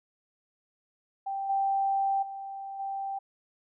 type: tone with level steps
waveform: sine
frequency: 784 Hz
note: G5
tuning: in tune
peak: -30 / -24 / -36 / -31 dBFS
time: 1.26-3.19 s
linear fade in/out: 10 ms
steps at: 1.49 / 2.22 / 2.79 s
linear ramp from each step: 10 ms
effects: none